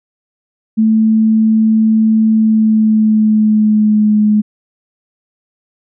sine tone with pitch glide, 220 to 211.4 Hz, A3 to G#3, 0 to +31 cents, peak -7 dBFS, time 0.77-4.42 s, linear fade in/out 20 ms, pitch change -69 cents, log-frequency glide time 2.31-4.19 s, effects none

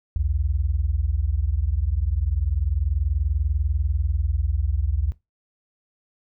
sine tone pair together, 60.61 / 80.9 Hz, B1 / E2, -32 / -32 cents, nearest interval perfect fourth, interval 500 cents, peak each -23 dBFS, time 0.16-5.12 s, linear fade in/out 0 ms, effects noise-tail reverb RT60 0.2 s tail -18 dB re dry

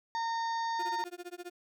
harmonic tone, 917 Hz, A#5, 29 cents flat, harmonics 1 / 2 / 4 / 5 / 6 / 7, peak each -31 / -41 / -48 / -47 / -53 / -54 dBFS, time 0.15-1.04 s, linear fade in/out 0 ms
35% pulse tone with tremolo, 353.4 Hz, F4, 21 cents sharp, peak -37 dBFS, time 0.79-1.5 s, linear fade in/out 5 ms, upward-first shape sine, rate 15 Hz, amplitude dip 100%
effects none

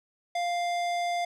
square tone with low-pass filter, 698.5 Hz, F5, in tune, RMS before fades -29 dBFS, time 0.35-1.25 s, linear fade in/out 5 ms, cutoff 6900 Hz, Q 0.59, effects none

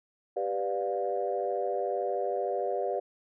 sine chord, G dominant seventh, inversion none, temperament equal with one note detuned, 392 / 493.9 / 587.3 / 706.6 Hz, G4 / B4 / D5 / F5, 0 / 0 / 0 / +20 cents, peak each -33 dBFS, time 0.36-3 s, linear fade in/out 10 ms, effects tanh soft clip ceiling -17 dBFS

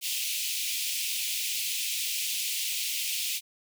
pink high-pass noise, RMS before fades -31 dBFS, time 0.01-3.41 s, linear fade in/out 50 ms, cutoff 2400 Hz, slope 48 dB/octave, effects none

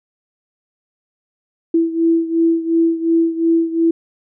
sine beating tone pair, 330 / 332.8 Hz, E4 / E4, +2 / +17 cents, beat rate 2.8 Hz, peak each -14 / -18 dBFS, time 1.74-3.91 s, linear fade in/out 5 ms, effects none

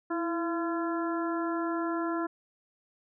harmonic tone with a mistuned harmonic, 340.8 Hz, F4, 42 cents flat, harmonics 1 / 2 / 3 / 4 / 5, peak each -30 / -37 / -37 / -37 / -43 dBFS, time 0.1-2.27 s, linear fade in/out 10 ms, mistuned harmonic 1, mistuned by -50 cents, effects none

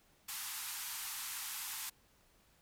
white band-pass noise, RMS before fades -43 dBFS, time 0.28-1.9 s, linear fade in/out 10 ms, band 800 to 15000 Hz, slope 96 dB/octave, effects pink hiss -69 dBFS RMS until 2.61 s

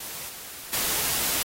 white noise with level steps, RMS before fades -36 / -40 / -26 dBFS, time 0-1.43 s, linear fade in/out 5 ms, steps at 0.29 / 0.73 s, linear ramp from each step 2 ms, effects AAC 48 kbps

